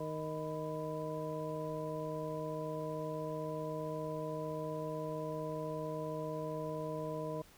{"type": "harmonic tone with a mistuned harmonic", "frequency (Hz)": 155.56, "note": "D#3", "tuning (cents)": 0, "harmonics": [1, 2, 3, 4, 6], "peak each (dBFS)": [-43, -45, -42, -42, -46], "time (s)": [0, 7.42], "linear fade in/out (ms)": 5, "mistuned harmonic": 6, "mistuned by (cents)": 110, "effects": ["pink hiss -61 dBFS RMS until 7.57 s"]}